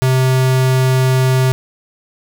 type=tone; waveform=square; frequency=130 Hz; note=C3; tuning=11 cents flat; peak=-11 dBFS; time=0.02-1.52 s; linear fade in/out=0 ms; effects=none